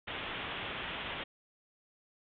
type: low-pass noise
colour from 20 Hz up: white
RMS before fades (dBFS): -40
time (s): 0.07-1.24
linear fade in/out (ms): 10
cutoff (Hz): 3500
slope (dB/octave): 96
effects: none